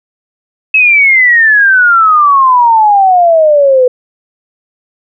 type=exponential sweep; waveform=sine; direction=down; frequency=2600 to 493.9 Hz; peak=-3 dBFS; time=0.74-3.88 s; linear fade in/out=5 ms; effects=none